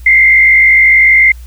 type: tone with frequency modulation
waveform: sine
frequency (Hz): 2093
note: C7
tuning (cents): 0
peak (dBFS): -3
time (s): 0.06-1.32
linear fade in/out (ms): 5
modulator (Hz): 53.3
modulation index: 1.1
effects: added 60 Hz sine -27 dBFS peak until 1.46 s + white hiss -45 dBFS RMS until 1.46 s